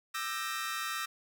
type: chord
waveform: sawtooth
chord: E half-diminished seventh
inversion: third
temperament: equal with one note detuned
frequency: 1196.6 / 1318.5 / 1568 / 1864.7 Hz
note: D6 / E6 / G6 / Bb6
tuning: +32 / 0 / 0 / 0 cents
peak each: -37 / -34 / -39 / -36 dBFS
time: 0.14-1.06 s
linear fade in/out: 10 ms
effects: none